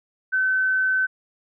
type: tone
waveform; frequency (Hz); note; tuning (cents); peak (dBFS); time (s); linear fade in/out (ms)
sine; 1525; G6; -48; -18; 0.32-1.07; 20
effects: none